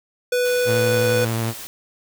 square tone, 493.9 Hz, B4, in tune, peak -18 dBFS, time 0.32-1.25 s, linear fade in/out 5 ms
white noise, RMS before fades -35 dBFS, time 0.45-1.67 s, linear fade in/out 0 ms
sawtooth tone with vibrato, 113.6 Hz, A#2, 44 cents flat, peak -17 dBFS, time 0.65-1.54 s, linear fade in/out 50 ms, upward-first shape square, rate 11 Hz, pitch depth 20 cents each way
effects none

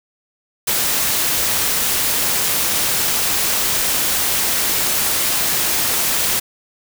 white noise, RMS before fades -18 dBFS, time 0.67-6.4 s, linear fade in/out 10 ms, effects none

